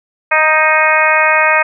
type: harmonic tone with a mistuned harmonic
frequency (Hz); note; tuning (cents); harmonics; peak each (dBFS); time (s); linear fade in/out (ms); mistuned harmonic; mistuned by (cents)
311.1; D#4; 0; 2 / 3 / 4 / 5 / 6 / 7 / 8; -16 / -16 / -16 / -16 / -16 / -16 / -16; 0.31-1.63; 10; 5; +20
effects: none